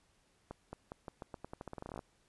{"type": "accelerating click train", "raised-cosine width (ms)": 1, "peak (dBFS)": -29, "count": 20, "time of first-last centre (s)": [0.51, 1.992], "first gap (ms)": 220, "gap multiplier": 0.86, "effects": ["pink hiss -72 dBFS RMS until 2.28 s", "resampled to 24000 Hz"]}